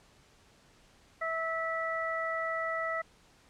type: harmonic tone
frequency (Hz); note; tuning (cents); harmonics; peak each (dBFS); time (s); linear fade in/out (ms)
653; E5; -17; 1 / 2 / 3; -35 / -35 / -35; 1.21-3.02; 10
effects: pink hiss -62 dBFS RMS until 3.49 s + low-pass 8000 Hz 12 dB/octave